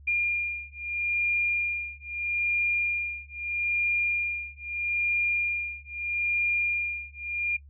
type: beating tone pair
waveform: sine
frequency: 2408 / 2408.78 Hz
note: D7 / D7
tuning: +43 / +43 cents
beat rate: 0.78 Hz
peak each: -28 dBFS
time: 0.07-7.57 s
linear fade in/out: 10 ms
effects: noise-tail reverb RT60 0.1 s tail -19 dB re dry + added 71 Hz sine -47 dBFS peak until 7.69 s